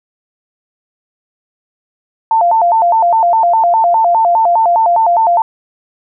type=tone with vibrato; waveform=sine; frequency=788 Hz; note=G5; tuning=9 cents sharp; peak=-7 dBFS; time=2.31-5.42 s; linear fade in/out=2 ms; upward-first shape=square; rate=4.9 Hz; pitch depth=220 cents each way; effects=none